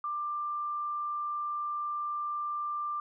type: tone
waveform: sine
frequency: 1186 Hz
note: D6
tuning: 17 cents sharp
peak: -31 dBFS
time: 0.04-3 s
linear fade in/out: 2 ms
effects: none